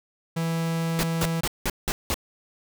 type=tone; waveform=45% pulse; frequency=164.81 Hz; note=E3; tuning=in tune; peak=-24 dBFS; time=0.36-1.41 s; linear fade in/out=10 ms
type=noise bursts; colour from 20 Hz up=pink; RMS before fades=-25 dBFS; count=6; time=0.99-2.142 s; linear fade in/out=0 ms; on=42 ms; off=180 ms
effects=none